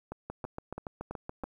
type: two click trains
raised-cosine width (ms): 1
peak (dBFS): -23 / -24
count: 9 / 5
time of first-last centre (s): 0.3-1.436 / 0.12-1.44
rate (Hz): 7.04 / 3.03
effects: 10-bit